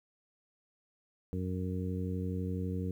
harmonic tone, 92 Hz, F#2, 9 cents flat, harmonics 1 / 2 / 3 / 4 / 5, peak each -35 / -37 / -41 / -46 / -43 dBFS, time 1.33-2.91 s, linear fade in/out 0 ms, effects 11-bit

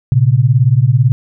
sine beating tone pair, 116.54 / 134.54 Hz, A#2 / C3, 0 / +49 cents, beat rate 18 Hz, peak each -10 dBFS, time 0.12-1.12 s, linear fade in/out 0 ms, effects none

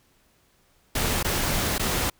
pink noise with dropouts, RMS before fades -25 dBFS, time 0.95-2.1 s, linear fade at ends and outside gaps 5 ms, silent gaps 1.229-1.245 / 1.782-1.794 s, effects pink hiss -63 dBFS RMS until 2.19 s

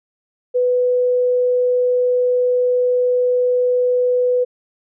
sine tone, 496.5 Hz, B4, 9 cents sharp, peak -13 dBFS, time 0.54-4.45 s, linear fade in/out 20 ms, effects none

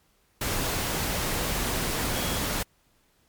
sine tone in noise, 3300 Hz, G#7, 12 cents flat, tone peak -38 dBFS, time 2.15-2.39 s, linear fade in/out 5 ms, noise pink, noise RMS -28 dBFS, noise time 0.41-2.63 s, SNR -13 dB, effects pink hiss -66 dBFS RMS until 3.28 s + MP3 96 kbps

